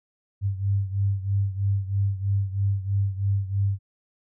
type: beating tone pair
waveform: sine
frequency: 98.1 / 101.2 Hz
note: G2 / G#2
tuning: +2 / -44 cents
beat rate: 3.1 Hz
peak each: -23 / -27 dBFS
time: 0.41-3.79 s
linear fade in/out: 50 ms
effects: none